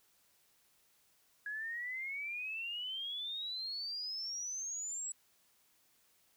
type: exponential sweep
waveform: sine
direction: up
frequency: 1661.2 to 7820 Hz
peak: -38 dBFS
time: 1.46-5.12 s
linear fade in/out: 2 ms
effects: white hiss -71 dBFS RMS until 6.36 s